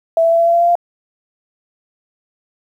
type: tone with pitch steps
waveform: sine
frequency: 659.3 / 664.3 / 669.3 / 674.3 / 679.4 / 684.5 / 689.7 / 694.9 Hz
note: E5 / E5 / E5 / E5 / F5 / F5 / F5 / F5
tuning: 0 / +13 / +26 / +39 / -48 / -35 / -22 / -9 cents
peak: -9 dBFS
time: 0.17-0.754 s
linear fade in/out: 2 ms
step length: 73 ms
effects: 8-bit